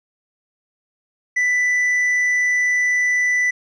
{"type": "tone with tanh clipping", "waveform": "triangle", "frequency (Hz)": 1984, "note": "B6", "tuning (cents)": 7, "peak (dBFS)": -16, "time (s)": [1.36, 3.51], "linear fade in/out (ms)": 10, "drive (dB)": 8, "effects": []}